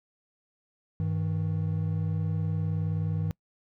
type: tone pair together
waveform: triangle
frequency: 99.6 / 158.98 Hz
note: G2 / D#3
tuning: +28 / +38 cents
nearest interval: minor sixth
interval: 810 cents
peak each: -27 dBFS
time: 1-3.31 s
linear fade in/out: 0 ms
effects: noise-tail reverb RT60 0.1 s tail -25 dB re dry